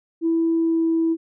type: tone with pitch glide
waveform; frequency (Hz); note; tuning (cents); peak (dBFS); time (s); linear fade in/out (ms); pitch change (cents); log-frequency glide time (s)
sine; 329.6 to 327.7; E4 to E4; 0 to -10; -16; 0.21-1.17; 50; -10; 0.55-0.86
effects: tanh soft clip ceiling -12 dBFS